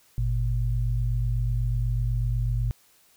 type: tone pair together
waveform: sine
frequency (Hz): 49.91 / 118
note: G1 / A#2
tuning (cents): +32 / +22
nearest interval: octave + minor third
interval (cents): 1490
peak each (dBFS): -25 / -25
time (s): 0.18-2.71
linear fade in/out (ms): 0
effects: white hiss -60 dBFS RMS until 3.16 s